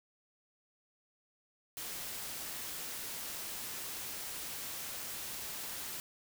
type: noise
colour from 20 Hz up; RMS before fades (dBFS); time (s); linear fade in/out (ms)
white; -42; 1.77-6; 0
effects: none